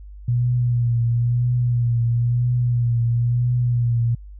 sine tone with vibrato, 120 Hz, B2, 49 cents flat, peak -16 dBFS, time 0.28-4.15 s, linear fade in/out 5 ms, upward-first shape triangle, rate 1 Hz, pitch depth 48 cents each way, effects added 50 Hz sine -36 dBFS peak until 4.39 s

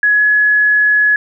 sine tone with pitch glide, 1681 to 1692.7 Hz, G#6 to G#6, +20 to +33 cents, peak -8 dBFS, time 0.03-1.16 s, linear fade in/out 2 ms, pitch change +13 cents, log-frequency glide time 0.15-0.21 s, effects none

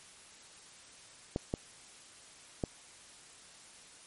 clicks, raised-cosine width 2 ms, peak -18 dBFS, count 3, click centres 1.361 / 1.539 / 2.638 s, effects white hiss -55 dBFS RMS until 4.06 s + MP3 48 kbps

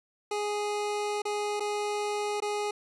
25% pulse tone with dropouts, 415.3 Hz, G#4, in tune, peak -25 dBFS, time 0.31-2.71 s, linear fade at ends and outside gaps 5 ms, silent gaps 1.22-1.252 / 1.598-1.604 / 2.403-2.421 s, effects resampled to 24000 Hz

